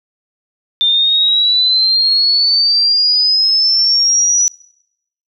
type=exponential sweep; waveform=sine; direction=up; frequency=3578 to 5920 Hz; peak=-9 dBFS; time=0.81-4.48 s; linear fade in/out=0 ms; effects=noise-tail reverb RT60 0.8 s tail -24 dB re dry